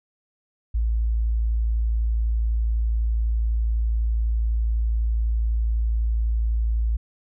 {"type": "tone", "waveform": "sine", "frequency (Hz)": 56, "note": "A1", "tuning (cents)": 31, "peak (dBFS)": -19, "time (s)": [0.74, 6.97], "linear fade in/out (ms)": 10, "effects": []}